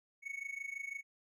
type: tone with amplitude modulation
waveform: triangle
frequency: 2217 Hz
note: C#7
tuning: in tune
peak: -35 dBFS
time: 0.22-1.03 s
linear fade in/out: 50 ms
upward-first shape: sine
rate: 26 Hz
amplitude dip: 85%
effects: none